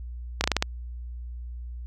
slowing click train, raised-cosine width 0.2 ms, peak -4 dBFS, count 6, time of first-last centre 0.41-0.625 s, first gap 30 ms, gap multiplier 1.18, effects added 60 Hz sine -34 dBFS peak until 1.86 s

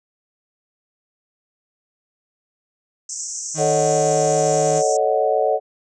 white band-pass noise, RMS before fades -29 dBFS, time 3.09-4.97 s, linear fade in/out 5 ms, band 5600 to 7900 Hz, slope 96 dB/octave
35% pulse tone with vibrato, 155.56 Hz, D#3, in tune, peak -23 dBFS, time 3.54-4.83 s, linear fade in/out 50 ms, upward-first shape triangle, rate 10 Hz, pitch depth 11 cents each way
sine chord, D# half-diminished seventh, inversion second, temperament equal, 440 / 554.4 / 622.3 / 740 Hz, A4 / C#5 / D#5 / F#5, 0 / 0 / 0 / 0 cents, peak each -21 dBFS, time 3.57-5.6 s, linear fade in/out 50 ms
effects resampled to 24000 Hz

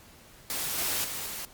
white noise with level steps, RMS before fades -32 / -29 / -35 / -37 dBFS, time 0.5-1.45 s, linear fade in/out 0 ms, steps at 0.78 / 1.04 / 1.26 s, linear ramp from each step 5 ms, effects pink hiss -53 dBFS RMS until 1.53 s + MP3 96 kbps

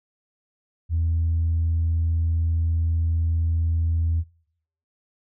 sine tone, 82.41 Hz, E2, in tune, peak -18 dBFS, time 0.89-4.24 s, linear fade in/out 50 ms, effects noise-tail reverb RT60 0.7 s tail -24 dB re dry + tanh soft clip ceiling -16 dBFS

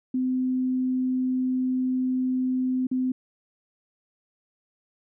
sine tone with dropouts, 256.2 Hz, C4, 36 cents flat, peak -22 dBFS, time 0.14-3.12 s, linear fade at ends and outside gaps 5 ms, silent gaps 2.87-2.913 s, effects none

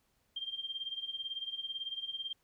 sine tone with tremolo, 3179 Hz, G7, 24 cents sharp, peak -34 dBFS, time 0.36-2.33 s, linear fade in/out 5 ms, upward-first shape sine, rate 18 Hz, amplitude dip 80%, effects pink hiss -75 dBFS RMS until 2.43 s

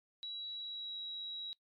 sine tone with pitch glide, 3899 to 3868 Hz, B7 to B7, -23 to -37 cents, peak -40 dBFS, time 0.23-1.53 s, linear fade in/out 0 ms, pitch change -14 cents, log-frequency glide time 0.52-0.98 s, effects noise-tail reverb RT60 0.1 s tail -19 dB re dry + MP3 96 kbps

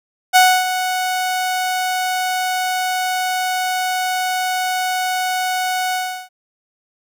sawtooth tone with ADSR envelope, 739 Hz, F#5, 2 cents flat, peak -3 dBFS, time 0.33-6.29 s, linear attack 29 ms, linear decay 280 ms, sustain -11 dB, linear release 350 ms, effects none

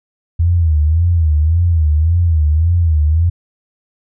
sine tone with vibrato, 81 Hz, E2, 30 cents flat, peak -9 dBFS, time 0.39-3.3 s, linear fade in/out 10 ms, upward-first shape sine, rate 1.8 Hz, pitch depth 130 cents each way, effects none

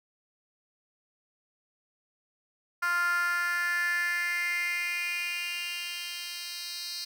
10% pulse tone with high-pass filter sweep, 349.2 Hz, F4, in tune, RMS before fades -31 dBFS, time 2.82-7.05 s, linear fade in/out 10 ms, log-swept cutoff 1300 to 4100 Hz, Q 5.7, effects none

